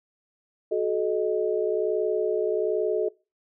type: chord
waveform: sine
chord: D# diminished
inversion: first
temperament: equal with one note detuned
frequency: 370 / 431.2 / 622.3 Hz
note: F#4 / A4 / D#5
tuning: 0 / -35 / 0 cents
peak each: -27 / -25 / -29 dBFS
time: 0.71-3.09 s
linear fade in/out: 10 ms
effects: noise-tail reverb RT60 0.3 s tail -24 dB re dry